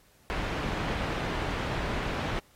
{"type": "low-pass noise", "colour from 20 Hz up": "pink", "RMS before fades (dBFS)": -32, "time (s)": [0.3, 2.39], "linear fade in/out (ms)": 0, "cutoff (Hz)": 2700, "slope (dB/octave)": 12, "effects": ["pink hiss -62 dBFS RMS until 2.55 s", "AAC 48 kbps"]}